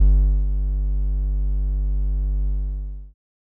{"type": "tone with ADSR envelope", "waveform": "triangle", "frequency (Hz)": 49, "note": "G1", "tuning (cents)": 0, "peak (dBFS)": -7, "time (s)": [0, 3.14], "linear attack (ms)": 11, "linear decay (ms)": 450, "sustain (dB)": -9, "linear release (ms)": 670, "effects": []}